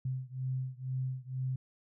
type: beating tone pair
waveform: sine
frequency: 128.9 / 131 Hz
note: C3 / C3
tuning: -26 / +2 cents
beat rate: 2.1 Hz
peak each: -36 / -37 dBFS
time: 0.05-1.56 s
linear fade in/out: 5 ms
effects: none